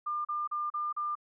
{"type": "tone bursts", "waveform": "sine", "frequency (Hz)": 1200, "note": "D6", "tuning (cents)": 37, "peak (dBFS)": -30, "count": 5, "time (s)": [0.06, 1.154], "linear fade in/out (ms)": 10, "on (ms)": 190, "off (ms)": 36, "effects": []}